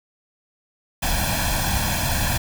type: noise with comb filter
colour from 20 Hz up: pink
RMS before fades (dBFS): -22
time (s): 1.02-2.38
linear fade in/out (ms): 10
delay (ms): 1.2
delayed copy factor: +0.85
effects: none